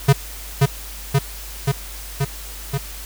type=tone with echo; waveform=square; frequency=138.3 Hz; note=C#3; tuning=4 cents flat; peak=-9 dBFS; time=0.08-0.13 s; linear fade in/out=10 ms; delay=530 ms; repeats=5; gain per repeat=-2 dB; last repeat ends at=2.78 s; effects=added 50 Hz sine -34 dBFS peak until 3.05 s + white hiss -36 dBFS RMS until 3.05 s